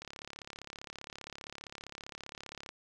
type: click train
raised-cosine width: 0.2 ms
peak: -26 dBFS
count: 95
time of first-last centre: 0.02-2.69 s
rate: 35.2 Hz
effects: none